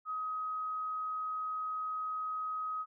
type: tone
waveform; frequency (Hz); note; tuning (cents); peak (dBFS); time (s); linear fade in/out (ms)
sine; 1263; D#6; +26; -34; 0.05-2.86; 50
effects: none